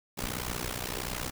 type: noise with amplitude modulation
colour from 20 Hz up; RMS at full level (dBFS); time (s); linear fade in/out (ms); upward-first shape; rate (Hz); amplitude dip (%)
pink; -31; 0.17-1.31; 20; sine; 61.5; 90
effects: none